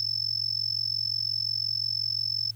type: tone with amplitude modulation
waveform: sine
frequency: 5274 Hz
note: E8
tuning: in tune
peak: -22 dBFS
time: 0-2.51 s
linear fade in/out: 0 ms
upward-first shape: sine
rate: 45.7 Hz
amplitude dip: 100%
effects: added 111 Hz sine -43 dBFS peak until 2.55 s + white hiss -60 dBFS RMS until 2.55 s